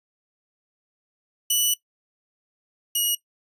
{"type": "tone pair in turn", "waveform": "10% pulse", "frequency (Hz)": [2960, 2899], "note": ["F#7", "F#7"], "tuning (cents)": [0, -36], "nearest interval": "unison", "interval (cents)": 36, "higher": "first", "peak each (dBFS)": [-10, -12], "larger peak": "first", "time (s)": [[1.5, 1.74], [2.95, 3.15]], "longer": "first", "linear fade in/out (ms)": 5, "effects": ["noise-tail reverb RT60 0.1 s tail -18 dB re dry", "resampled to 32000 Hz"]}